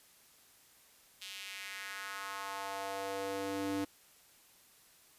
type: tone with high-pass filter sweep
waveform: square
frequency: 98 Hz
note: G2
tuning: in tune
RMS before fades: -40 dBFS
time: 1.21-3.85 s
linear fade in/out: 10 ms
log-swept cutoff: 3200 to 270 Hz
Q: 2.1
effects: white hiss -63 dBFS RMS until 5.18 s + resampled to 32000 Hz